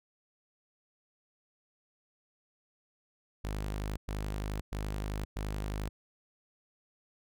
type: tone bursts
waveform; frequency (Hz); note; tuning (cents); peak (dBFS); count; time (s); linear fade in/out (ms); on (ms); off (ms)
sawtooth; 51.4; G#1; -17; -30; 4; 3.44-5.89; 5; 530; 110
effects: none